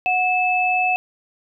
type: tone pair together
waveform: sine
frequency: 734.7 / 2618 Hz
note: F#5 / E7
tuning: -12 / -13 cents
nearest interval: octave + minor seventh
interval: 2199 cents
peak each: -19 dBFS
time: 0.06-0.96 s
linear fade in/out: 0 ms
effects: none